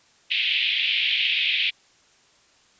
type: band-pass noise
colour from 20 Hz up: pink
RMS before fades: -23 dBFS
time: 0.3-1.71 s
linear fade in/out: 20 ms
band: 2300 to 3600 Hz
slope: 48 dB/octave
effects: white hiss -58 dBFS RMS until 2.79 s + resampled to 16000 Hz